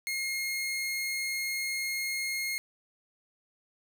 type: tone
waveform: sawtooth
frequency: 2146 Hz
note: C7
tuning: 43 cents sharp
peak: -27 dBFS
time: 0.07-2.58 s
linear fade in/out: 0 ms
effects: none